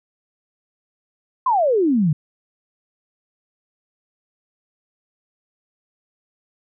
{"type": "exponential sweep", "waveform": "sine", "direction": "down", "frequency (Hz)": [1075, 142.3], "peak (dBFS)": -14, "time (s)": [1.46, 2.13], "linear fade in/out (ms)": 5, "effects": []}